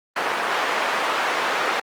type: band-pass noise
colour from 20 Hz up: white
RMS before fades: -23 dBFS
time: 0.16-1.8 s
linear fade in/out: 5 ms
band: 490 to 1600 Hz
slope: 12 dB/octave
effects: Opus 24 kbps